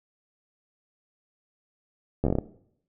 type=slowing click train; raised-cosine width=2 ms; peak=-11 dBFS; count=8; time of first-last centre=2.24-2.386 s; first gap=12 ms; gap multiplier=1.18; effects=noise-tail reverb RT60 0.7 s tail -18 dB re dry